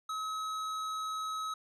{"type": "tone with hard clipping", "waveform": "sine", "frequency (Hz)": 1281, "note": "E6", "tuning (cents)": -50, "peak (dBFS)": -36, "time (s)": [0.09, 1.54], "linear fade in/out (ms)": 5, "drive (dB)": 12, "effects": []}